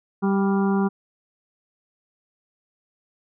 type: harmonic tone with a mistuned harmonic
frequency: 196.2 Hz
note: G3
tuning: 2 cents sharp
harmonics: 1 / 2 / 4 / 5 / 6 / 7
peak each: -19 / -25 / -31 / -33 / -35 / -36 dBFS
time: 0.22-0.89 s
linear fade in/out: 20 ms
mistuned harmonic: 7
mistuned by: +34 cents
effects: none